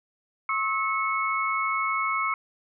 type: tone cluster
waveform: sine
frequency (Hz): 1083 / 1295 / 2200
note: C#6 / E6 / C#7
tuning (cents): -41 / -31 / -14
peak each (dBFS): -28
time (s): 0.49-2.34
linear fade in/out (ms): 2
effects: none